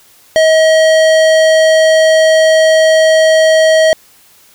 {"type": "tone with hard clipping", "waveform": "sine", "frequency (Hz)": 636, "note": "D#5", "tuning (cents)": 38, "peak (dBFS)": -7, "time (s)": [0.36, 3.93], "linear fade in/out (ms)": 0, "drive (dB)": 17, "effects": ["white hiss -45 dBFS RMS until 4.54 s"]}